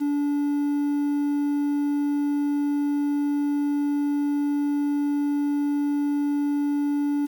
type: tone with quantisation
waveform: triangle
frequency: 288.8 Hz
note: D4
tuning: 29 cents flat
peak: -19 dBFS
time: 0-7.27 s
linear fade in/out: 20 ms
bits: 8
effects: none